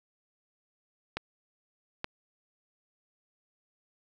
clicks, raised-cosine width 0.3 ms, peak -16 dBFS, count 2, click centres 1.17 / 2.044 s, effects none

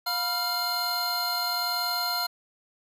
square tone cluster, 709 / 979 / 1383 / 4190 Hz, F5 / B5 / F6 / C8, +26 / -15 / -17 / +2 cents, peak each -34 / -36 / -33 / -29 dBFS, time 0.06-2.27 s, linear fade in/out 10 ms, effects none

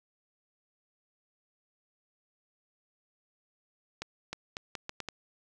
accelerating click train, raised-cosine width 0.2 ms, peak -19 dBFS, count 7, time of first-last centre 4.02-5.087 s, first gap 310 ms, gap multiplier 0.77, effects none

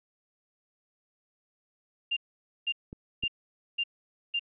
sine tone bursts, 2794 Hz, F7, in tune, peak -26 dBFS, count 5, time 2.11-4.395 s, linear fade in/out 10 ms, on 57 ms, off 500 ms
clicks, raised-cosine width 3 ms, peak -28 dBFS, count 2, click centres 2.929 / 3.237 s
effects none

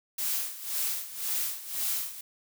blue noise with tremolo, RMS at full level -29 dBFS, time 0.18-2.21 s, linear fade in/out 5 ms, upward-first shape sine, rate 1.9 Hz, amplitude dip 80%, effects none

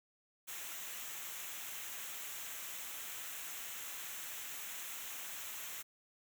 white noise with comb filter, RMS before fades -45 dBFS, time 0.47-5.83 s, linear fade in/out 20 ms, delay 0.21 ms, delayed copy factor -0.6, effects none

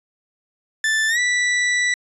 40% pulse tone with pitch glide, 1760 to 1964.2 Hz, A6 to B6, 0 to -10 cents, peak -16 dBFS, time 0.84-1.94 s, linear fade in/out 2 ms, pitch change +190 cents, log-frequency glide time 1.08-1.19 s, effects resampled to 24000 Hz

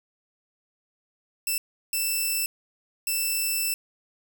5% pulse tone bursts at uneven times, 2657 Hz, E7, 13 cents sharp, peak -15 dBFS, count 3, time 1.47-1.58 / 1.93-2.46 / 3.07-3.74 s, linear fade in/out 2 ms, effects 8-bit

